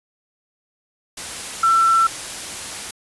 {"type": "tone in noise", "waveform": "sine", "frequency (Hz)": 1342, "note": "E6", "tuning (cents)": 31, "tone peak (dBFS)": -12, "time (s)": [1.63, 2.07], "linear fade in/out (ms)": 5, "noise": "white", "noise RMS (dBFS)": -30, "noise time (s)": [1.17, 2.91], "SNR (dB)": 15, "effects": ["resampled to 24000 Hz"]}